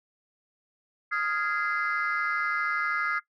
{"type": "chord", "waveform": "sine", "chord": "F minor seventh", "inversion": "third", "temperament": "equal with one note detuned", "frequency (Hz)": [1244.5, 1396.9, 1661.2, 2063], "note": ["Eb6", "F6", "Ab6", "C7"], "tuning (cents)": [0, 0, 0, -25], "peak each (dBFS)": -30, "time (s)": [1.11, 3.2], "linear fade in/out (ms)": 20, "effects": ["noise-tail reverb RT60 0.1 s tail -18 dB re dry", "tanh soft clip ceiling -19 dBFS"]}